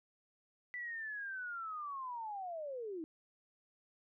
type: linear sweep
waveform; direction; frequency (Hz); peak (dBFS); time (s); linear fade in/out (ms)
sine; down; 1986 to 305.3; -40; 0.74-3.04; 0
effects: none